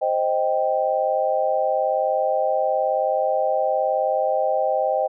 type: chord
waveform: sine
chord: C minor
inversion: none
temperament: equal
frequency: 523.3 / 622.3 / 784 Hz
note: C5 / Eb5 / G5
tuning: 0 / 0 / 0 cents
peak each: -23 / -22 / -23 dBFS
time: 0.01-5.08 s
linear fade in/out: 20 ms
effects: none